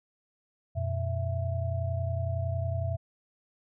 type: tone cluster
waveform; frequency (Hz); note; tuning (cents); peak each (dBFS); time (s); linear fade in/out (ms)
sine; 89.6 / 120.5 / 664; F2 / B2 / E5; +45 / -42 / +12; -30 / -32 / -36; 0.75-2.97; 20
effects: none